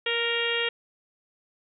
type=harmonic tone with a mistuned harmonic; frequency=466.2 Hz; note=A#4; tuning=in tune; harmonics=1 / 2 / 3 / 4 / 5 / 6 / 7 / 8; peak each=-30 / -40 / -35 / -31 / -33 / -30 / -31 / -40 dBFS; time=0.06-0.69 s; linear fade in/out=5 ms; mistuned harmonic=1; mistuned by=+16 cents; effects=none